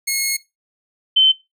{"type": "tone pair in turn", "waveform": ["10% pulse", "sine"], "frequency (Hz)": [2170, 3077], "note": ["C#7", "G7"], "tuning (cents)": [-37, -33], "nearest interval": "tritone", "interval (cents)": 604, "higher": "second", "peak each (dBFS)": -9, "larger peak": "neither", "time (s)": [[0.07, 0.37], [1.16, 1.32]], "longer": "first", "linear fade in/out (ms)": 10, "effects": ["noise-tail reverb RT60 0.2 s tail -17 dB re dry"]}